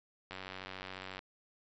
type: click train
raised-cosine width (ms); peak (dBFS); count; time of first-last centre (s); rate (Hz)
0.3; -27; 84; 0.31-1.191; 94.2
effects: resampled to 16000 Hz